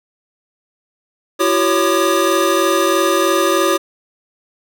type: tone cluster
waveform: square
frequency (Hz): 336.7 / 379.8 / 557 / 1213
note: E4 / F#4 / C#5 / D#6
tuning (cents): +37 / +45 / +8 / -44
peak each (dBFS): -19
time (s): 1.39-3.78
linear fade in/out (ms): 20
effects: none

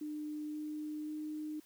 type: tone with pitch steps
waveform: sine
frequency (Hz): 301.6 / 303.5 / 305.5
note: D4 / D#4 / D#4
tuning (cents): +46 / -43 / -32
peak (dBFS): -38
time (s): 0.01-1.6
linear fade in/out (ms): 5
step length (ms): 530
effects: white hiss -65 dBFS RMS until 1.65 s

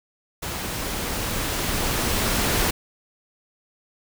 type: noise with level ramp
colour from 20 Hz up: pink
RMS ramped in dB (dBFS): -30 to -21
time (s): 0.42-2.71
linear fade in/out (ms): 10
effects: none

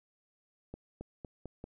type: accelerating click train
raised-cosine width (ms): 2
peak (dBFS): -29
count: 5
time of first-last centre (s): 0.74-1.641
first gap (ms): 270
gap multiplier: 0.88
effects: none

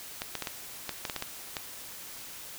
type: clicks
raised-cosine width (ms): 0.2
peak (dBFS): -15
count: 10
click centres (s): 0.219 / 0.353 / 0.423 / 0.472 / 0.893 / 1.052 / 1.098 / 1.163 / 1.224 / 1.568
effects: white hiss -44 dBFS RMS until 2.58 s

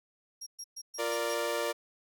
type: tone bursts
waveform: 35% pulse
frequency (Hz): 5610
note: F8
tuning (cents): +7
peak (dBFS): -37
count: 6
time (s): 0.41-1.346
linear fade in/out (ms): 10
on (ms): 56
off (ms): 120
type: chord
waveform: sawtooth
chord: Bb major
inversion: second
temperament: equal with one note detuned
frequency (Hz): 348.2 / 466.2 / 587.3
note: F4 / Bb4 / D5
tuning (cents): -5 / 0 / 0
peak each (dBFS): -34 / -30 / -29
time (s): 0.98-1.73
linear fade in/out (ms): 20
effects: none

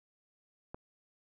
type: click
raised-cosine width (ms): 1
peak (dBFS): -28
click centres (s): 0.745
effects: none

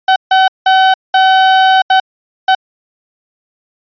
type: tone bursts at uneven times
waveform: 35% pulse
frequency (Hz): 759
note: F#5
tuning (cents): +44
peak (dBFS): -4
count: 6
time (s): 0.08-0.16 / 0.31-0.48 / 0.66-0.94 / 1.14-1.82 / 1.9-2 / 2.48-2.55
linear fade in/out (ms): 5
effects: resampled to 11025 Hz

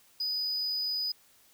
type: tone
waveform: triangle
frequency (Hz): 4972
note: D#8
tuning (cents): -2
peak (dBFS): -28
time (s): 0.2-1.12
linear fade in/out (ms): 5
effects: white hiss -62 dBFS RMS until 1.53 s

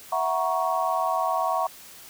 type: chord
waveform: sine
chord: F# dominant seventh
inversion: third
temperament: equal with one note detuned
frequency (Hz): 659.3 / 740 / 943.7 / 1108.7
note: E5 / F#5 / A#5 / C#6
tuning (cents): 0 / 0 / +21 / 0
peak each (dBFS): -28 / -27 / -29 / -27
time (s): 0.12-1.67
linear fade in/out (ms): 5
effects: white hiss -46 dBFS RMS until 2.09 s

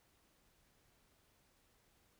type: silence
effects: pink hiss -73 dBFS RMS until 2.19 s

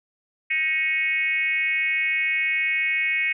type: tone with frequency modulation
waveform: sine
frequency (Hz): 2203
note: C#7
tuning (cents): -11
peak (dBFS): -20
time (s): 0.5-3.33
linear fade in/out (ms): 10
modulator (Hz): 309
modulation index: 1
effects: none

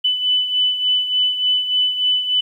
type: beating tone pair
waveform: sine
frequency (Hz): 2996 / 2999.4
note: F#7 / F#7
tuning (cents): +21 / +23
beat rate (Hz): 3.4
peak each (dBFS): -16 / -23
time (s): 0.04-2.41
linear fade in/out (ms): 10
effects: 9-bit

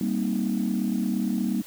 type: chord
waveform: sine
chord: C minor seventh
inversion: second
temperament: equal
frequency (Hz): 196 / 233.1 / 261.6 / 311.1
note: G3 / Bb3 / C4 / Eb4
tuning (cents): 0 / 0 / 0 / 0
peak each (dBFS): -26 / -26 / -31 / -31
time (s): 0.01-1.62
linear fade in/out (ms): 2
effects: tanh soft clip ceiling -16 dBFS + white hiss -46 dBFS RMS until 1.66 s

